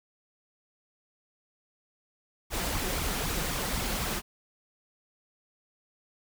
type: noise with flanger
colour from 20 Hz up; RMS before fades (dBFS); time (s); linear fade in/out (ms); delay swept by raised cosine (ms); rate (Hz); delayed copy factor
pink; -31; 2.5-4.22; 50; 0.86 to 5.76; 3.9; +0.7
effects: none